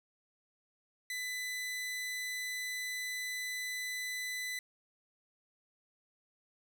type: tone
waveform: sawtooth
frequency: 2000 Hz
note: B6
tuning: 21 cents sharp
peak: -33 dBFS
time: 1.1-4.59 s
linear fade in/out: 2 ms
effects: none